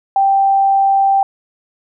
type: tone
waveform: sine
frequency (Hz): 784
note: G5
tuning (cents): 0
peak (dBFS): -9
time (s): 0.16-1.23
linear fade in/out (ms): 2
effects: none